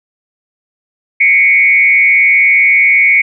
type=tone with frequency modulation; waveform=sine; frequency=2218 Hz; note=C#7; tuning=in tune; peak=-5 dBFS; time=1.2-3.22 s; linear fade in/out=10 ms; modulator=159 Hz; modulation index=0.68; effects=none